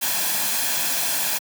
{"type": "noise with comb filter", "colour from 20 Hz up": "white", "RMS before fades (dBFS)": -23, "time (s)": [0.01, 1.39], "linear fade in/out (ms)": 20, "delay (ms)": 1.2, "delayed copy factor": 0.55, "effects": ["high-pass 200 Hz 12 dB/octave"]}